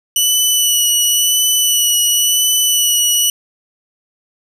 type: tone with vibrato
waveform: 15% pulse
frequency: 2959 Hz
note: F#7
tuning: 1 cent flat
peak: -4 dBFS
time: 0.16-3.3 s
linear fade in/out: 2 ms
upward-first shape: sine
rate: 0.95 Hz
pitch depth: 20 cents each way
effects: none